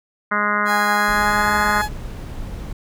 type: harmonic tone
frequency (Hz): 207.7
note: G#3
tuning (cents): 0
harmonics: 1 / 2 / 3 / 4 / 5 / 6 / 7 / 8 / 9 / 10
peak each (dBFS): -27 / -32 / -29 / -33 / -24 / -22 / -22 / -28 / -28 / -30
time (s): 0.31-1.82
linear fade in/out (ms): 10
type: tone with pitch glide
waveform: 30% pulse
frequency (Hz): 825 to 844.8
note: G#5 to G#5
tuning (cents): -12 to +29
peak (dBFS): -18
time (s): 0.65-1.89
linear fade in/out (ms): 50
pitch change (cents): +41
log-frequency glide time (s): 0.93-1.5
type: noise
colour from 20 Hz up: brown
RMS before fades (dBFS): -30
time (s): 1.08-2.73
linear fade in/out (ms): 5
effects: none